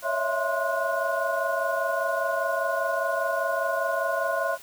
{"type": "tone cluster", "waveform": "sine", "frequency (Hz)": [556, 649, 674, 1048, 1456], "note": ["C#5", "E5", "E5", "C6", "F#6"], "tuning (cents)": [5, -27, 38, 2, -28], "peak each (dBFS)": -30, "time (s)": [0.02, 4.58], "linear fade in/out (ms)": 50, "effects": ["white hiss -47 dBFS RMS until 4.62 s"]}